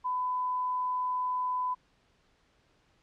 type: tone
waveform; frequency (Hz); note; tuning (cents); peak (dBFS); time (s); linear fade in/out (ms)
sine; 1003; B5; +26; -28; 0.04-1.75; 20
effects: pink hiss -68 dBFS RMS until 3.02 s + low-pass 5000 Hz 12 dB/octave